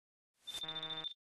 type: noise with exponential growth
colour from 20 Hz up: white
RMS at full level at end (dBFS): -43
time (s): 0.34-0.59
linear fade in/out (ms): 2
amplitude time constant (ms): 53
type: tone with tremolo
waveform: sine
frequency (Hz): 3575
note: A7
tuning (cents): +27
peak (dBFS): -39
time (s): 0.47-1.13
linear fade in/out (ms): 20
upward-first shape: square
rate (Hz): 14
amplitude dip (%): 80
type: click train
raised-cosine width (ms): 0.5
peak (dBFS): -37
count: 64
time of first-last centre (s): 0.64-1.039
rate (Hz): 158
effects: low-pass 11000 Hz 12 dB/octave + AAC 32 kbps